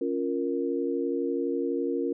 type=chord; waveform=sine; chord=Bb minor; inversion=first; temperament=equal; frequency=277.2 / 349.2 / 466.2 Hz; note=Db4 / F4 / Bb4; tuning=0 / 0 / 0 cents; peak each=-30 dBFS; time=0.01-2.13 s; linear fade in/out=5 ms; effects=none